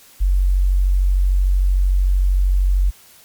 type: tone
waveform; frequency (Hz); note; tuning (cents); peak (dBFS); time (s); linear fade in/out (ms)
sine; 46.61; F#1; +13; -12; 0.2-2.91; 20
effects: white hiss -47 dBFS RMS until 3.24 s + MP3 96 kbps